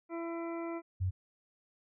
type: harmonic tone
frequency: 335.1 Hz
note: E4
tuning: 29 cents sharp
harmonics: 1 / 2 / 3 / 4 / 6 / 7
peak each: -37 / -43 / -47 / -49 / -53 / -54 dBFS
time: 0.09-0.82 s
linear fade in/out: 50 ms
type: tone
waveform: sine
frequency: 92.8 Hz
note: F#2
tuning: 6 cents sharp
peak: -29 dBFS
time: 1-1.11 s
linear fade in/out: 20 ms
effects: none